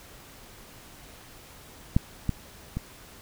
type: clicks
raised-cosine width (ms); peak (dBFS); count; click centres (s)
5; -7 / -12 / -17; 3; 1.965 / 2.293 / 2.77
effects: pink hiss -49 dBFS RMS until 3.21 s